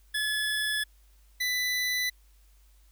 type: tone pair in turn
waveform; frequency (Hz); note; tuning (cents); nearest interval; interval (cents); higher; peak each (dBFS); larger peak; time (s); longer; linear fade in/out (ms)
25% pulse; 1713 / 1992.1; A6 / B6; -47 / +14; minor third; 261; second; -23 / -23; neither; 0.14-0.84 / 1.4-2.1; neither; 10
effects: added 50 Hz sine -56 dBFS peak until 2.91 s + white hiss -67 dBFS RMS until 2.91 s